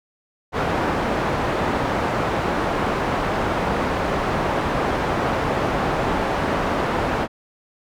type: low-pass noise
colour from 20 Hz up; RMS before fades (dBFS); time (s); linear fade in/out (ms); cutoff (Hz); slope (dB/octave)
white; -22; 0.52-7.28; 50; 980; 12
effects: none